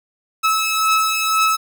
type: beating tone pair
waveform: sawtooth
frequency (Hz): 1297 / 1299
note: E6 / E6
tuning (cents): -28 / -26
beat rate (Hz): 2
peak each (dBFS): -17 / -13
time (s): 0.43-1.57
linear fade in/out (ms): 20
effects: none